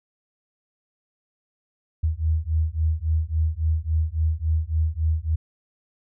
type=beating tone pair; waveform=sine; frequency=77.78 / 81.38 Hz; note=D#2 / E2; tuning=0 / -22 cents; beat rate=3.6 Hz; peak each=-23 dBFS; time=2.03-5.36 s; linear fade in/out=10 ms; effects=none